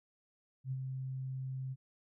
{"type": "tone with ADSR envelope", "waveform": "sine", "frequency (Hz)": 131.5, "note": "C3", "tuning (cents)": 9, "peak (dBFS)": -33, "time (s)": [0.64, 1.76], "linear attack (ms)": 75, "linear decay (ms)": 47, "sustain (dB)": -4, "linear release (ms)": 40, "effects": []}